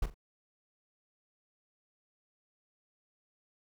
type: noise with echo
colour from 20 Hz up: brown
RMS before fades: -29 dBFS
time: 0.02-0.06 s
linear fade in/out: 5 ms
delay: 42 ms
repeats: 2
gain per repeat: -12 dB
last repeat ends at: 0.144 s
effects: none